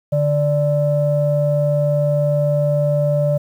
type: tone pair together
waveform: sine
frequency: 146.7 / 586.8 Hz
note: D3 / D5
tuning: -2 / -2 cents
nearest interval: 2 octaves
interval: 2400 cents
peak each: -16 dBFS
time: 0.12-3.38 s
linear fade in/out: 10 ms
effects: tanh soft clip ceiling -7 dBFS + 8-bit